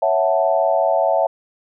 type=chord; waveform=sine; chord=F# minor seventh; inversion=second; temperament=equal; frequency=554.4 / 659.3 / 740 / 880 Hz; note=C#5 / E5 / F#5 / A5; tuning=0 / 0 / 0 / 0 cents; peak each=-20 / -17 / -21 / -23 dBFS; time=0.02-1.27 s; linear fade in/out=5 ms; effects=none